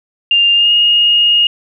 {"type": "tone with pitch glide", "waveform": "sine", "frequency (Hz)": [2800, 2856], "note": ["F7", "F7"], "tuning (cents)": [4, 38], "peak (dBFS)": -7, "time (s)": [0.31, 1.47], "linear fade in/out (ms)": 2, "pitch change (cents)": 34, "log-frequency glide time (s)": [0.54, 0.71], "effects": []}